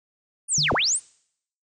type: linear two-way sweep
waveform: sine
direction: down then up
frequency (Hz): 9610 to 36.71 to 9610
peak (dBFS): -19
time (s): 0.48-1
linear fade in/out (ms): 50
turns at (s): 0.73
type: tone with exponential decay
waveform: sine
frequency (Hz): 148.9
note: D3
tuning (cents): +24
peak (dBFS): -23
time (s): 0.58-0.86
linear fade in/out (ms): 2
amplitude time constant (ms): 60
effects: noise-tail reverb RT60 0.7 s tail -26 dB re dry